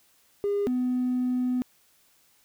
triangle tone pair in turn, 405.5 / 250.7 Hz, G#4 / B3, -41 / +26 cents, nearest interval minor sixth, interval 833 cents, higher first, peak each -20 dBFS, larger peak neither, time 0.44-0.67 / 0.67-1.62 s, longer second, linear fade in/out 0 ms, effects tanh soft clip ceiling -20 dBFS + white hiss -63 dBFS RMS until 2.44 s

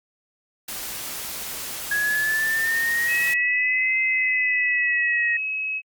white noise, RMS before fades -32 dBFS, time 0.68-3.34 s, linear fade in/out 5 ms
sine linear two-way sweep, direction up then down, 1660 to 2070 to 1877 Hz, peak -20 dBFS, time 1.91-5.37 s, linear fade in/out 5 ms, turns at 3.99 s
sine tone, 2564 Hz, E7, 49 cents flat, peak -24 dBFS, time 3.07-5.82 s, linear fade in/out 50 ms
effects Opus 48 kbps

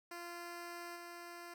10% pulse tone with level steps, 345.7 Hz, F4, 18 cents flat, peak -37 / -40 dBFS, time 0.11-1.54 s, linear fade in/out 5 ms, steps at 0.95 s, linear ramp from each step 20 ms, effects none

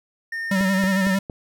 triangle tone with pitch glide, 1824 to 1807.2 Hz, A#6 to A6, -38 to +46 cents, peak -24 dBFS, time 0.32-1.16 s, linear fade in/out 5 ms, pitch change -16 cents, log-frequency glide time 0.94-1.04 s
square tone with vibrato, 191.9 Hz, G3, 37 cents flat, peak -19 dBFS, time 0.51-1.19 s, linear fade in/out 5 ms, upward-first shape sine, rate 11 Hz, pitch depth 49 cents each way
click train, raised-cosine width 2 ms, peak -19 dBFS, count 4, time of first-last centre 0.61-1.298 s, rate 4.36 Hz
effects none

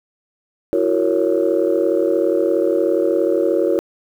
sine chord, F# dominant seventh, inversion third, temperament just, 333 / 370 / 462.5 / 555 Hz, E4 / F#4 / A#4 / C#5, +18 / 0 / -14 / +2 cents, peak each -19 dBFS, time 0.73-3.79 s, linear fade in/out 0 ms, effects tanh soft clip ceiling -6 dBFS + 8-bit

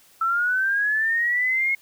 sine linear sweep, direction up, 1318.5 to 2173 Hz, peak -19 dBFS, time 0.21-1.75 s, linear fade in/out 5 ms, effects white hiss -55 dBFS RMS until 1.81 s

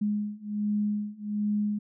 sine beating tone pair, 207.7 / 209 Hz, G#3 / G#3, 0 / +11 cents, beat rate 1.3 Hz, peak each -30 / -29 dBFS, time 0.01-1.79 s, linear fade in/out 10 ms, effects none

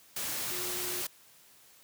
sine tone in noise, 360 Hz, F#4, 47 cents flat, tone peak -42 dBFS, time 0.51-1.02 s, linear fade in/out 5 ms, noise white, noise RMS -35 dBFS, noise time 0.16-1.07 s, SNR -10 dB, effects white hiss -59 dBFS RMS until 1.83 s + high-pass 60 Hz 12 dB/octave

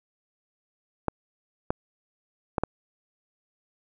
clicks, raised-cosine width 1 ms, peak -10 dBFS, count 4, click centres 1.083 / 1.705 / 2.582 / 2.636 s, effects none

